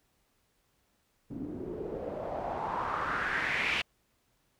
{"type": "noise with low-pass filter sweep", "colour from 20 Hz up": "white", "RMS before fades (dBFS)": -34, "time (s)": [1.3, 3.82], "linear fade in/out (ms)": 10, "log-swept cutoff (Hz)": [250, 2700], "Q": 4, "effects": ["pink hiss -73 dBFS RMS until 4.59 s"]}